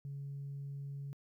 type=tone; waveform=sine; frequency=140 Hz; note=C#3; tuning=18 cents sharp; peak=-39 dBFS; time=0.05-1.13 s; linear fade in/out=0 ms; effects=tanh soft clip ceiling -37 dBFS + 13-bit